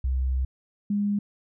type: tone pair in turn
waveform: sine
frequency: 64.8 / 204.2 Hz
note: C2 / G#3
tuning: -16 / -29 cents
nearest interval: octave + minor sixth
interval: 1987 cents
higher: second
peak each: -22 dBFS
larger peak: neither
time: 0.04-0.45 / 0.9-1.19 s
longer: first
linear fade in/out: 5 ms
effects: none